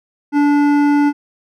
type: tone with hard clipping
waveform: sine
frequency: 289.9 Hz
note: D4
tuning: 22 cents flat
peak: -12 dBFS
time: 0.32-1.13 s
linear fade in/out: 50 ms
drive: 12 dB
effects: none